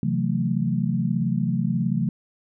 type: chord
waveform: sine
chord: F# half-diminished seventh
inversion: second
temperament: just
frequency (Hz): 133.2 / 166.5 / 185 / 222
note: C3 / E3 / F#3 / A3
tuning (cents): +31 / +18 / 0 / +16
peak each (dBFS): -26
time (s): 0.03-2.09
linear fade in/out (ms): 2
effects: none